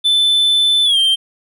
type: tone with pitch glide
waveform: triangle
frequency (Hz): 3520 to 3154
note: A7 to G7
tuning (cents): 0 to +10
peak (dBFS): -9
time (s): 0.04-1.16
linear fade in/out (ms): 20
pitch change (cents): -190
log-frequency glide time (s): 0.84-0.98
effects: none